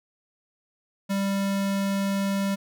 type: tone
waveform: square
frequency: 197 Hz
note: G3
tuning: 9 cents sharp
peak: -24 dBFS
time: 1.09-2.56 s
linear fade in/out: 20 ms
effects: none